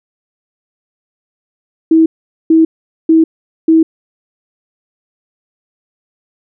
sine tone bursts, 322.9 Hz, E4, 36 cents flat, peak -4 dBFS, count 4, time 1.91-3.83 s, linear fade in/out 5 ms, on 150 ms, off 440 ms, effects none

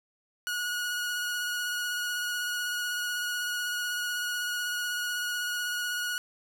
sawtooth tone with vibrato, 1453 Hz, F#6, 32 cents flat, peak -26 dBFS, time 0.47-6.18 s, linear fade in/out 0 ms, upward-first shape triangle, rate 16 Hz, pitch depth 20 cents each way, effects none

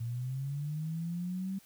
sine linear sweep, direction up, 114.5 to 195.2 Hz, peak -33 dBFS, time 0-1.59 s, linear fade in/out 10 ms, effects white hiss -61 dBFS RMS until 1.65 s

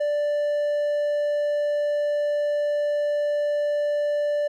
triangle tone, 587.3 Hz, D5, in tune, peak -19 dBFS, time 0-4.48 s, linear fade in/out 10 ms, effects none

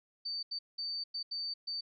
sine tone bursts at uneven times, 4584 Hz, D8, 43 cents flat, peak -35 dBFS, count 6, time 0.25-0.43 / 0.51-0.59 / 0.78-1.04 / 1.14-1.23 / 1.31-1.54 / 1.67-1.81 s, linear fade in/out 10 ms, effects none

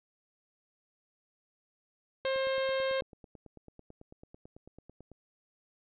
harmonic tone, 532 Hz, C5, 29 cents sharp, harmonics 1 / 2 / 3 / 4 / 5 / 6 / 7 / 8, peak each -29 / -40 / -40 / -42 / -46 / -44 / -47 / -49 dBFS, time 2.25-3.01 s, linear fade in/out 2 ms
click train, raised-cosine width 2 ms, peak -37 dBFS, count 27, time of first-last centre 2.25-5.117 s, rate 9.07 Hz
effects none

